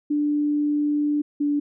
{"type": "tone pair in turn", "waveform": "sine", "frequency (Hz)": [294.7, 290.8], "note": ["D4", "D4"], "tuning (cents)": [6, -17], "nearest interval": "unison", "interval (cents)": 23, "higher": "first", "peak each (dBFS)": -19, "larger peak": "neither", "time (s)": [[0.1, 1.22], [1.4, 1.6]], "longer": "first", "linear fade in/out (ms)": 10, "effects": []}